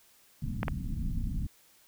pink low-pass noise, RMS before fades -33 dBFS, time 0.42-1.47 s, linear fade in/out 5 ms, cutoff 250 Hz, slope 48 dB/octave
clicks, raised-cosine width 0.5 ms, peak -16 dBFS, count 2, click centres 0.631 / 0.682 s
effects white hiss -62 dBFS RMS until 1.87 s

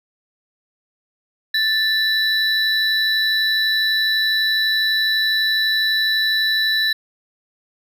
triangle tone pair together, 1762 / 3956 Hz, A6 / B7, +2 / +2 cents, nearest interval octave + major second, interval 1400 cents, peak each -17 dBFS, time 1.54-6.93 s, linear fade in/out 5 ms, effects none

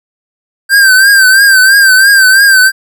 square tone with vibrato, 1568 Hz, G6, in tune, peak -3 dBFS, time 0.69-2.72 s, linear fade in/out 50 ms, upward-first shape triangle, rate 3 Hz, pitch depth 82 cents each way, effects none

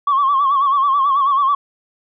sine tone with vibrato, 1108.7 Hz, C#6, in tune, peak -11 dBFS, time 0.07-1.55 s, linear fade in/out 5 ms, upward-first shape sine, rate 9.2 Hz, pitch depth 82 cents each way, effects tanh soft clip ceiling -8 dBFS

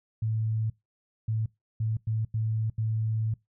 sine tone bursts at uneven times, 110.4 Hz, A2, 6 cents sharp, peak -25 dBFS, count 6, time 0.22-0.7 / 1.28-1.46 / 1.8-1.97 / 2.07-2.25 / 2.34-2.7 / 2.78-3.34 s, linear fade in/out 5 ms, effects noise-tail reverb RT60 0.2 s tail -23 dB re dry

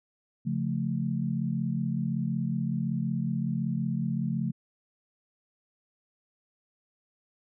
sine chord, Db augmented, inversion none, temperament equal, 138.59 / 174.61 / 220 Hz, Db3 / F3 / A3, 0 / 0 / 0 cents, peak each -31 dBFS, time 0.45-4.52 s, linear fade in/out 20 ms, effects none

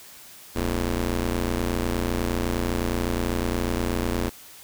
15% pulse ring-modulated tone, 88.2 Hz, F2, 18 cents sharp, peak -14 dBFS, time 0.55-4.3 s, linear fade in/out 20 ms, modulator 148 Hz, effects white hiss -46 dBFS RMS until 4.63 s

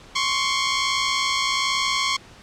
10% pulse tone pair together, 1055 / 1116.2 Hz, C6 / C#6, +14 / +12 cents, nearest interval minor second, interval 98 cents, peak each -14 dBFS, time 0.15-2.17 s, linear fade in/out 10 ms, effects pink hiss -46 dBFS RMS until 2.42 s + low-pass 6000 Hz 12 dB/octave

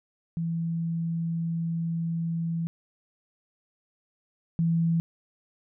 sine tone pair in turn, 166.2 / 166.2 Hz, E3 / E3, +15 / +15 cents, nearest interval unison, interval 0 cents, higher neither, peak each -26 / -21 dBFS, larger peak second, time 0.37-2.67 / 4.59-5 s, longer first, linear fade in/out 0 ms, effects none

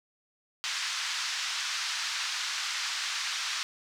white band-pass noise, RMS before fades -33 dBFS, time 0.64-3.63 s, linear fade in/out 0 ms, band 1100 to 5800 Hz, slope 24 dB/octave, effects none

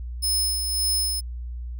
15% pulse tone with tremolo, 5200 Hz, E8, 24 cents flat, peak -15 dBFS, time 0.22-1.21 s, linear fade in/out 20 ms, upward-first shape sine, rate 1.8 Hz, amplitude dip 45%, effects added 60 Hz sine -30 dBFS peak until 1.79 s

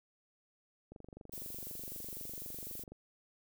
click train, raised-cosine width 2 ms, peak -37 dBFS, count 49, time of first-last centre 0.92-2.92 s, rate 24 Hz
violet noise, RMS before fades -45 dBFS, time 1.32-2.84 s, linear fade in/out 10 ms
effects none

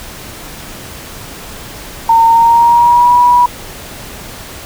sine tone with pitch glide, 913 to 972.9 Hz, A#5 to B5, -36 to -26 cents, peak -4 dBFS, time 2.09-3.46 s, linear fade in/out 5 ms, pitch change +110 cents, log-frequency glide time 2.26-3.13 s, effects pink hiss -29 dBFS RMS until 4.65 s

